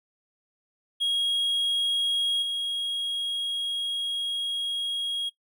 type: tone with level steps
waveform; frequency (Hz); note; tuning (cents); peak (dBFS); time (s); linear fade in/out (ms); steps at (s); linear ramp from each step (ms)
triangle; 3286; G#7; -19; -21 / -25; 1-5.3; 20; 2.42; 5
effects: noise-tail reverb RT60 0.1 s tail -18 dB re dry